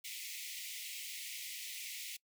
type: high-pass noise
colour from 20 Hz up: pink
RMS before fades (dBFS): -45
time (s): 0.04-2.17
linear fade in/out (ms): 10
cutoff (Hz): 2000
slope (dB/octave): 96
effects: noise-tail reverb RT60 0.1 s tail -23 dB re dry